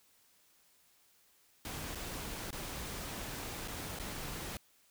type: noise with dropouts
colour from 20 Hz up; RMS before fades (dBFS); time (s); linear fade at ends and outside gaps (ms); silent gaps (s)
pink; -42; 1.65-4.57; 1; 1.95-1.955 / 2.506-2.528 / 3.677-3.682 / 3.989-3.997
effects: white hiss -68 dBFS RMS until 4.9 s